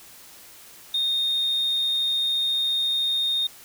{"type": "tone", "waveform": "sine", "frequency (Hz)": 3683, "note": "A#7", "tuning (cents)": -22, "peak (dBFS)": -19, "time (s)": [0.94, 3.47], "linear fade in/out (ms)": 5, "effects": ["tanh soft clip ceiling -19 dBFS", "white hiss -47 dBFS RMS until 3.64 s"]}